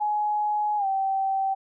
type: tone with pitch glide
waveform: sine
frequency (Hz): 840 to 774.7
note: G#5 to G5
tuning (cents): +19 to -21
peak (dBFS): -22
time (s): 0-1.55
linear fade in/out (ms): 20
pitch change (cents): -140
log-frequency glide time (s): 0.77-0.86
effects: none